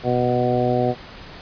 harmonic tone with a mistuned harmonic, 123.47 Hz, B2, in tune, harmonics 1 / 2 / 3 / 4 / 5 / 6, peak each -24 / -24 / -24 / -24 / -24 / -24 dBFS, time 0.03-0.95 s, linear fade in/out 50 ms, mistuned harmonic 1, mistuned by +16 cents, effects pink hiss -39 dBFS RMS until 1.41 s + resampled to 11025 Hz

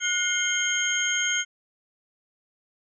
sine tone cluster, 1457 / 2130 / 3140 / 6510 Hz, F#6 / C7 / G7 / G#8, -27 / +30 / +2 / -36 cents, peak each -28 dBFS, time 0-1.45 s, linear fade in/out 50 ms, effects none

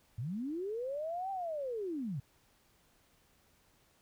sine linear two-way sweep, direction up then down, 101.7 to 790 to 119.5 Hz, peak -35 dBFS, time 0.18-2.2 s, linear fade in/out 5 ms, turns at 1.31 s, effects pink hiss -69 dBFS RMS until 4.01 s

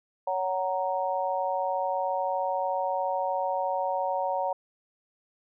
harmonic tone, 186.3 Hz, F#3, 12 cents sharp, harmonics 3 / 4 / 5, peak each -30 / -30 / -30 dBFS, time 0.27-4.53 s, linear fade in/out 5 ms, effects none

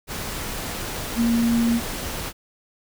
sine tone in noise, 233.1 Hz, A#3, in tune, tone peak -17 dBFS, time 1.15-1.81 s, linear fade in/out 50 ms, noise pink, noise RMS -30 dBFS, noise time 0.07-2.33 s, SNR +10 dB, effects none

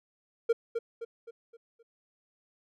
triangle tone with echo, 461.9 Hz, A#4, 16 cents flat, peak -19 dBFS, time 0.49-0.53 s, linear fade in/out 10 ms, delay 260 ms, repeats 5, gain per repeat -7 dB, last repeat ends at 1.83 s, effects none

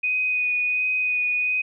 sine tone with vibrato, 2489 Hz, D#7, in tune, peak -20 dBFS, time 0.03-1.62 s, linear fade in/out 10 ms, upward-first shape sine, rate 1.4 Hz, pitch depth 14 cents each way, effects none

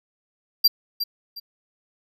square tone with echo, 4728 Hz, D8, 11 cents sharp, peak -12 dBFS, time 0.64-0.68 s, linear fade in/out 10 ms, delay 360 ms, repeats 2, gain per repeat -11 dB, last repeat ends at 1.4 s, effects none

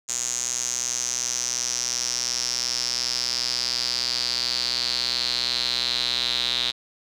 square tone with band-pass filter sweep, 61.4 Hz, B1, 9 cents flat, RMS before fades -26 dBFS, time 0.08-6.72 s, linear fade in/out 20 ms, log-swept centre 6800 to 3800 Hz, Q 7.4, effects none

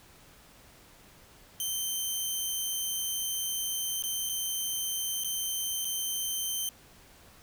10% pulse tone with dropouts, 3106 Hz, G7, 17 cents flat, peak -22 dBFS, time 1.6-6.69 s, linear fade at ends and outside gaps 1 ms, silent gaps 4.024-4.037 / 4.291-4.295 / 5.237-5.245 / 5.847-5.852 s, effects pink hiss -56 dBFS RMS until 7.42 s

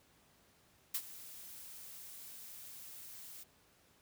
blue noise with ADSR envelope, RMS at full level -35 dBFS, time 0.94-3.44 s, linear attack 8 ms, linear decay 61 ms, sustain -16 dB, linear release 13 ms, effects pink hiss -68 dBFS RMS until 4.01 s + high-pass 60 Hz 12 dB/octave

